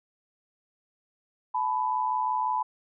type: tone pair together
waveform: sine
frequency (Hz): 867.2 / 993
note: A5 / B5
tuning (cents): -25 / +9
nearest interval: major second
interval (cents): 234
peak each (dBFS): -29 / -26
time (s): 1.54-2.63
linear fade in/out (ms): 10
effects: none